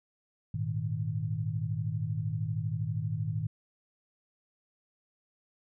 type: chord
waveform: sine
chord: Ab suspended second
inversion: none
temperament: equal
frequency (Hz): 103.83 / 116.54 / 155.56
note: Ab2 / Bb2 / Eb3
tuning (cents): 0 / 0 / 0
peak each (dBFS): -34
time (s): 0.54-3.47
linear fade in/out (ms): 5
effects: none